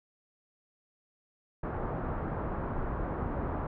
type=low-pass noise; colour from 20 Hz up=pink; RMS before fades=-34 dBFS; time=1.63-3.67 s; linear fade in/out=5 ms; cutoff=1300 Hz; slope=24 dB/octave; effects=none